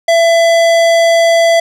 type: tone with hard clipping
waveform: sine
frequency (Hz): 669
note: E5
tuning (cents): +25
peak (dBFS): -8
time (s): 0.08-1.6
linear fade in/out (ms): 5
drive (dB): 17
effects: none